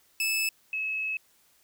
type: tone pair in turn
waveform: sawtooth / sine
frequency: 2614 / 2582 Hz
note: E7 / E7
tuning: -15 / -37 cents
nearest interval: unison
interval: 22 cents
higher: first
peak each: -22 / -28 dBFS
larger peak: first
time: 0.2-0.49 / 0.73-1.17 s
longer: second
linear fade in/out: 2 ms
effects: white hiss -64 dBFS RMS until 1.63 s